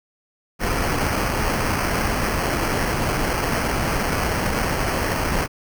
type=noise with sample-and-hold; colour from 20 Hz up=pink; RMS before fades=-22 dBFS; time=0.59-5.48 s; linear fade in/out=50 ms; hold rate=3675 Hz; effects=none